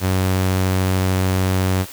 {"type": "tone", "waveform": "sawtooth", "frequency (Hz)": 93.6, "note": "F#2", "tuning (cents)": 20, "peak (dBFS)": -12, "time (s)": [0, 1.86], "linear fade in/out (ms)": 50, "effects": ["white hiss -37 dBFS RMS until 1.92 s"]}